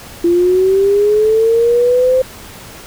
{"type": "linear sweep", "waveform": "sine", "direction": "up", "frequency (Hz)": [340.1, 521], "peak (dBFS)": -8, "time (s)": [0.24, 2.22], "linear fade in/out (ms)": 5, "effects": ["pink hiss -34 dBFS RMS until 2.86 s"]}